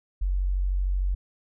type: tone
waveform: sine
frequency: 46.53 Hz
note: F#1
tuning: 10 cents sharp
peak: -22 dBFS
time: 0.21-1.15 s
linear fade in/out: 10 ms
effects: none